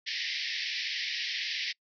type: band-pass noise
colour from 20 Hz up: pink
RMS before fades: -34 dBFS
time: 0.06-1.73 s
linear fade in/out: 20 ms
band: 1800 to 5500 Hz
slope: 96 dB/octave
effects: noise-tail reverb RT60 0.1 s tail -26 dB re dry